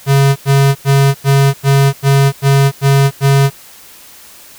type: tone bursts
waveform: square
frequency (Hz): 138.1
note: C#3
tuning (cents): -6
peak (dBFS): -7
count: 9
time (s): 0.06-3.504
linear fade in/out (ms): 50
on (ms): 300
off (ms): 93
effects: white hiss -38 dBFS RMS until 4.58 s